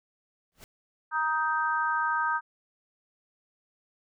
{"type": "noise with exponential growth", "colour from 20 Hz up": "pink", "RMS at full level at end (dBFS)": -43, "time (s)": [0.52, 0.64], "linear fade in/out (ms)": 0, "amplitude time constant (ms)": 24}
{"type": "harmonic tone", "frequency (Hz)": 312.8, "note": "D#4", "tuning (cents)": 9, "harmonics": [3, 4, 5], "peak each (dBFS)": [-29, -29, -29], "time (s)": [1.11, 2.41], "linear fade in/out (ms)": 50}
{"effects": []}